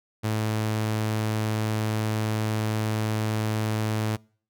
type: tone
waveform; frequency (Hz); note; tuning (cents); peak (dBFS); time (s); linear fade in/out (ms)
sawtooth; 108.6; A2; -22; -20; 0.23-4.17; 20
effects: noise-tail reverb RT60 0.5 s tail -26 dB re dry